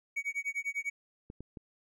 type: tone with tremolo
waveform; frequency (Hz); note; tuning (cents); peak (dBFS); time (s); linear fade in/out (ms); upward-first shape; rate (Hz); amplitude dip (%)
triangle; 2247; C#7; +23; -28; 0.16-0.9; 10; sine; 10; 100
type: clicks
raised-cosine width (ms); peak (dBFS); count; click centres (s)
3; -31; 3; 1.301 / 1.406 / 1.572
effects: none